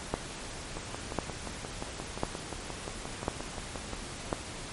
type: two click trains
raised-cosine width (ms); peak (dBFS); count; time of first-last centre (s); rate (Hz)
1; -13 / -22; 5 / 19; 0.14-4.328 / 0.77-3.933; 0.955 / 5.69
effects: pink hiss -41 dBFS RMS until 4.72 s + MP3 48 kbps